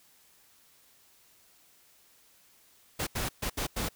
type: noise bursts at uneven times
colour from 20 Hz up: pink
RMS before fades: -32 dBFS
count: 5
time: 2.99-3.07 / 3.15-3.29 / 3.42-3.5 / 3.57-3.67 / 3.76-3.89 s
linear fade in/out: 10 ms
effects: white hiss -62 dBFS RMS until 3.95 s